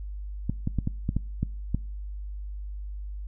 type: clicks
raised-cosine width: 5 ms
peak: -13 dBFS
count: 8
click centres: 0.496 / 0.674 / 0.787 / 0.874 / 1.091 / 1.166 / 1.43 / 1.746 s
effects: noise-tail reverb RT60 0.5 s tail -24 dB re dry + added 50 Hz sine -33 dBFS peak until 3.27 s